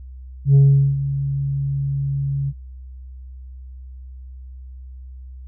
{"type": "tone with ADSR envelope", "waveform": "sine", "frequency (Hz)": 138.59, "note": "C#3", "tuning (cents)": 0, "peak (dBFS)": -5, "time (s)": [0.45, 2.53], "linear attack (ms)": 100, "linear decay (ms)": 410, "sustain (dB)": -14, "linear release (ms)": 44, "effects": ["tanh soft clip ceiling -7 dBFS", "added 64 Hz sine -34 dBFS peak until 5.47 s"]}